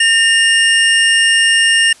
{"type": "tone pair together", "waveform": "square", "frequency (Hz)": [1820, 2820], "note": ["A#6", "F7"], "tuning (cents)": [-42, 16], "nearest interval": "minor sixth", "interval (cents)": 758, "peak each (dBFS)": -12, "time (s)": [0, 1.93], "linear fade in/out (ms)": 5, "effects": ["white hiss -43 dBFS RMS until 2 s", "resampled to 24000 Hz"]}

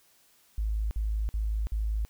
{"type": "tone bursts", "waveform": "sine", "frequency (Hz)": 53.4, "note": "G#1", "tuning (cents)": 49, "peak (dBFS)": -26, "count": 4, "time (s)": [0.58, 2.05], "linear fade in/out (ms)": 0, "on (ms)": 330, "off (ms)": 50, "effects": ["white hiss -63 dBFS RMS until 2.09 s"]}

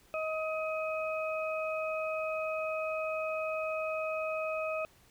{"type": "harmonic tone", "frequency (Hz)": 631, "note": "D#5", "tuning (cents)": 24, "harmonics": [1, 2, 4], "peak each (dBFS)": [-33, -39, -39], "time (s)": [0.14, 4.85], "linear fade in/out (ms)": 0, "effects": ["pink hiss -63 dBFS RMS until 5.1 s"]}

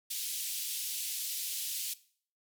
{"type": "band-pass noise", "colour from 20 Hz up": "white", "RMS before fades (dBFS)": -37, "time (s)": [0.1, 1.94], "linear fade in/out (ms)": 10, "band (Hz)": [2800, 16000], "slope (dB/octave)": 24, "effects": ["noise-tail reverb RT60 0.5 s tail -18 dB re dry"]}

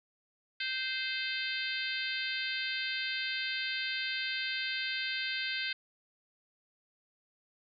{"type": "harmonic tone", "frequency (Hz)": 520, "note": "C5", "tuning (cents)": -11, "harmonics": [3, 4, 5, 6, 7, 8, 9], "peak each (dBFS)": [-38, -39, -40, -41, -41, -42, -43], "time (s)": [0.6, 5.73], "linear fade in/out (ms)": 5, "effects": []}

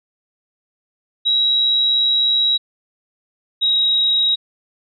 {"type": "tone pair in turn", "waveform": "sine", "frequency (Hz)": [3859, 3817], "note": ["B7", "A#7"], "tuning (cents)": [-41, 40], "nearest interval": "unison", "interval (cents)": 19, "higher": "first", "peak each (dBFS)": -13, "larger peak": "neither", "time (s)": [[1.25, 2.58], [3.61, 4.36]], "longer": "first", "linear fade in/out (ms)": 20, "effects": []}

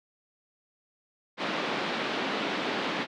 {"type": "band-pass noise", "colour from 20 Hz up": "pink", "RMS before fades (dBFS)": -31, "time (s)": [1.37, 3.07], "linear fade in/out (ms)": 50, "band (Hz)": [210, 3900], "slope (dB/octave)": 24, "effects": []}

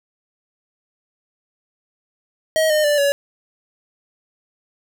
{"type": "tone with pitch steps", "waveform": "square", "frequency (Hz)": [634, 610.3, 587.5, 565.5], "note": ["D#5", "D#5", "D5", "C#5"], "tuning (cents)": [32, -34, 1, 34], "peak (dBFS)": -15, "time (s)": [2.56, 3.12], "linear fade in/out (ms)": 0, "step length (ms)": 140, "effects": []}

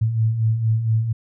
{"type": "beating tone pair", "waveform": "sine", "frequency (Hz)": [108.2, 112.5], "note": ["A2", "A2"], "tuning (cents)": [-29, 39], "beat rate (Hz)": 4.3, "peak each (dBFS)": [-25, -17], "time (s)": [0.01, 1.13], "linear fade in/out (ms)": 10, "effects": []}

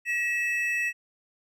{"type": "tone pair together", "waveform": "triangle", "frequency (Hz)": [1913, 2618], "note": ["A#6", "E7"], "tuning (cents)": [44, -13], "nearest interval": "perfect fourth", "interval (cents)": 543, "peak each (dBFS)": -26, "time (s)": [0.05, 0.93], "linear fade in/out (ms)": 50, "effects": []}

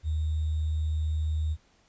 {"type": "tone with sample-and-hold", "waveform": "sine", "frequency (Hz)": 77.78, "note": "D#2", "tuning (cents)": 0, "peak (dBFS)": -25, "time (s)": [0.03, 1.57], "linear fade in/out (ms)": 50, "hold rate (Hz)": 3675, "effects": ["pink hiss -64 dBFS RMS until 1.88 s", "resampled to 16000 Hz"]}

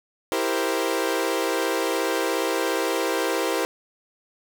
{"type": "chord", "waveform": "sawtooth", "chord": "C dominant seventh", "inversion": "first", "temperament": "equal", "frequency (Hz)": [329.6, 392, 466.2, 523.3], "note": ["E4", "G4", "Bb4", "C5"], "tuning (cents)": [0, 0, 0, 0], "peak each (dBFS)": -24, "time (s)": [0.32, 3.65], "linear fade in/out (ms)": 0, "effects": []}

